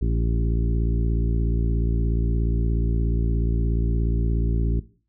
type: harmonic tone with a mistuned harmonic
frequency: 56.9 Hz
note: A#1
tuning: 41 cents flat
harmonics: 1 / 2 / 3 / 4 / 5 / 6 / 7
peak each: -21 / -27 / -31 / -33 / -35 / -37 / -38 dBFS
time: 0.01-4.8 s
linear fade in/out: 10 ms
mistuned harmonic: 6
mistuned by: -19 cents
effects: noise-tail reverb RT60 0.4 s tail -17 dB re dry